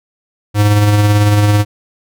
square tone with tremolo, 103.83 Hz, G#2, in tune, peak -7 dBFS, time 0.54-1.65 s, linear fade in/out 50 ms, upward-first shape sine, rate 18 Hz, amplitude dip 30%, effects none

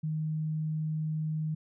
sine tone, 155.8 Hz, D#3, 3 cents sharp, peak -29 dBFS, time 0.03-1.55 s, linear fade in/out 10 ms, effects none

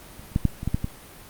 clicks, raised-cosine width 5 ms, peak -28 / -30 / -8 / -6 / -19 / -11 / -9 / -13 dBFS, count 8, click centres 0.195 / 0.318 / 0.361 / 0.453 / 0.631 / 0.676 / 0.745 / 0.844 s, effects pink hiss -45 dBFS RMS until 1.29 s + Opus 32 kbps

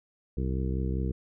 harmonic tone, 65 Hz, C2, 11 cents flat, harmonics 1 / 2 / 3 / 4 / 5 / 6 / 7, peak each -29 / -33 / -35 / -42 / -39 / -41 / -42 dBFS, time 0.37-1.12 s, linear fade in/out 5 ms, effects none

